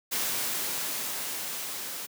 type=noise with level ramp; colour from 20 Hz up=white; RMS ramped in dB=-29 to -37 dBFS; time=0.11-2.07 s; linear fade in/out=20 ms; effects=high-pass 150 Hz 12 dB/octave